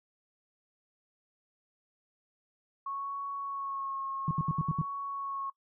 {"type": "tone with vibrato", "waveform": "sine", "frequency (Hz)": 1100, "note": "C#6", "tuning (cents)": -14, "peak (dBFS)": -34, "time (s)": [2.86, 5.5], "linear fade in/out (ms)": 5, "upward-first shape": "sine", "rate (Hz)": 0.6, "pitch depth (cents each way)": 24}
{"type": "tone bursts", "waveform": "sine", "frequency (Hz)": 155.56, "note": "D#3", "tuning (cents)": 0, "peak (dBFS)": -25, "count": 6, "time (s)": [4.28, 4.815], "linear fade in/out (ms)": 2, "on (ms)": 30, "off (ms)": 71}
{"effects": ["noise-tail reverb RT60 0.1 s tail -19 dB re dry"]}